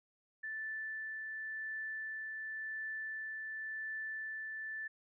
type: tone with tremolo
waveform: sine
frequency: 1758 Hz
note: A6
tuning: 2 cents flat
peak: -38 dBFS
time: 0.43-4.88 s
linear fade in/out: 10 ms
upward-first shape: triangle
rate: 0.92 Hz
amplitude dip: 25%
effects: none